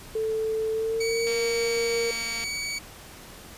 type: tone with pitch glide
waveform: sine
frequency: 440 to 465.6 Hz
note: A4 to A#4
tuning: 0 to -2 cents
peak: -24 dBFS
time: 0.15-2.11 s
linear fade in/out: 5 ms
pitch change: +98 cents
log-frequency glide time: 0.72-1.31 s
type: tone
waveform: 20% pulse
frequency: 2263 Hz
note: C#7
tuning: 35 cents sharp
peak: -24 dBFS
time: 1-2.79 s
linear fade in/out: 10 ms
type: click train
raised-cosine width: 0.2 ms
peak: -21 dBFS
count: 270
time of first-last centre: 1.27-2.44 s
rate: 230 Hz
effects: pink hiss -45 dBFS RMS until 3.57 s + resampled to 32000 Hz